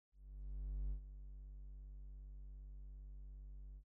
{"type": "tone with ADSR envelope", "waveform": "triangle", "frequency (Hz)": 48.7, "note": "G1", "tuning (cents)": -11, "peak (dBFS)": -36, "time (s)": [0.12, 3.84], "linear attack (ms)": 790, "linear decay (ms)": 90, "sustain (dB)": -12, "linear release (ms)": 75, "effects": []}